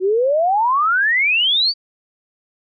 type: exponential sweep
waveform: sine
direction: up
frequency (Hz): 360.1 to 4699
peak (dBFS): -13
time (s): 0-1.74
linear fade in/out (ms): 50
effects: none